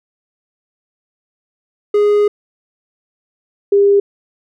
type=tone pair in turn; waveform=triangle / sine; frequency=414.1 / 401.8 Hz; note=G#4 / G4; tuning=-5 / +43 cents; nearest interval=minor second; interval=52 cents; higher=first; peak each=-7 dBFS; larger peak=neither; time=1.94-2.28 / 3.72-4 s; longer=first; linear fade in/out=5 ms; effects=none